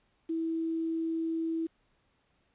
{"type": "tone with quantisation", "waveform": "sine", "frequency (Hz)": 326.5, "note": "E4", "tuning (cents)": -17, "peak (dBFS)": -29, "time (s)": [0.29, 1.67], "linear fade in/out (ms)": 10, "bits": 9, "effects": ["pink hiss -72 dBFS RMS until 2.54 s", "resampled to 8000 Hz"]}